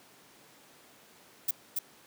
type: noise with echo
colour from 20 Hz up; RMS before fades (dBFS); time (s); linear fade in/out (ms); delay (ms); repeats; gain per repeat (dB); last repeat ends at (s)
violet; -28; 1.48-1.51; 5; 280; 1; -3; 1.79
effects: pink hiss -57 dBFS RMS until 2.06 s + high-pass 200 Hz 12 dB/octave